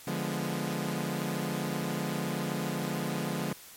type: chord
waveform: sawtooth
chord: D diminished seventh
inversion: none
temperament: equal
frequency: 146.83 / 174.61 / 207.7 / 246.9 Hz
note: D3 / F3 / Ab3 / Cb4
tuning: 0 / 0 / 0 / 0 cents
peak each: -32 / -31 / -32 / -34 dBFS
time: 0.07-3.53 s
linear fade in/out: 5 ms
effects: white hiss -50 dBFS RMS until 3.76 s + MP3 64 kbps

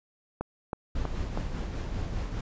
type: click train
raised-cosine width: 1 ms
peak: -17 dBFS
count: 4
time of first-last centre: 0.41-1.375 s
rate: 3.11 Hz
type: noise with tremolo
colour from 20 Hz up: brown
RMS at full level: -31 dBFS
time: 0.95-2.41 s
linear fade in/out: 5 ms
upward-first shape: sine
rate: 5 Hz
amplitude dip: 35%
effects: resampled to 16000 Hz

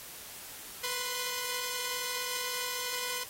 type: tone pair together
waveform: 5% pulse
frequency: 493.9 / 1042.3 Hz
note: B4 / C6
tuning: 0 / -7 cents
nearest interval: octave + minor second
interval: 1293 cents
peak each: -24 dBFS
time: 0.83-3.24 s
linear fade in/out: 10 ms
effects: white hiss -46 dBFS RMS until 3.29 s + AAC 48 kbps

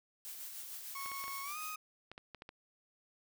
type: noise with tremolo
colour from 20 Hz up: blue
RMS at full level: -45 dBFS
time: 0.25-1.75 s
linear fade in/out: 0 ms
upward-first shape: sine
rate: 6.6 Hz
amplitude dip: 35%
type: tone with pitch glide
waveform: 30% pulse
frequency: 1100 to 1249.1 Hz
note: C#6 to D#6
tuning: -14 to +6 cents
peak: -39 dBFS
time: 0.95-1.76 s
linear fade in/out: 5 ms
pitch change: +220 cents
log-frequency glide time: 1.43-1.58 s
type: clicks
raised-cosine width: 0.3 ms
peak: -32 dBFS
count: 9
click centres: 1.06 / 1.117 / 1.24 / 1.28 / 2.116 / 2.179 / 2.347 / 2.421 / 2.491 s
effects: none

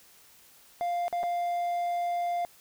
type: tone with dropouts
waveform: triangle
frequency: 698.5 Hz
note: F5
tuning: in tune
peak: -25 dBFS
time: 0.81-2.45 s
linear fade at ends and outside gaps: 0 ms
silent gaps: 1.081-1.127 / 1.231-1.236 s
effects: white hiss -57 dBFS RMS until 2.6 s

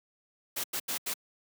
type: noise bursts at uneven times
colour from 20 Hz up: white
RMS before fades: -33 dBFS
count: 4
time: 0.56-0.64 / 0.73-0.8 / 0.88-0.98 / 1.06-1.14 s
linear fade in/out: 10 ms
effects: high-pass 150 Hz 12 dB/octave

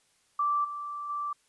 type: tone with level steps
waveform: sine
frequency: 1169 Hz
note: D6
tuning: 8 cents flat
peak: -24 / -34 / -30 dBFS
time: 0.39-1.33 s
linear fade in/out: 5 ms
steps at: 0.64 / 1.09 s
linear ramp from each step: 10 ms
effects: white hiss -68 dBFS RMS until 1.48 s + resampled to 24000 Hz

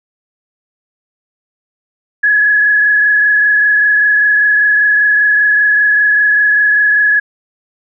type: tone with frequency modulation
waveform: sine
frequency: 1687 Hz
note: G#6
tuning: 27 cents sharp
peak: -7 dBFS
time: 2.23-7.2 s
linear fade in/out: 10 ms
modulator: 25.1 Hz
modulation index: 1.1
effects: none

